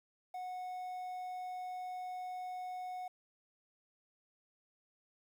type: tone with quantisation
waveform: triangle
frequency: 733 Hz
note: F#5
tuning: 16 cents flat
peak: -38 dBFS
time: 0.34-3.08 s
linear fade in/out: 5 ms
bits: 11
effects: none